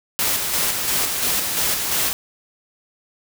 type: noise with tremolo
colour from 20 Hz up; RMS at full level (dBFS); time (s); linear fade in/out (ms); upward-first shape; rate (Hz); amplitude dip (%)
white; -20; 0.19-2.13; 0; square; 2.9; 35
effects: none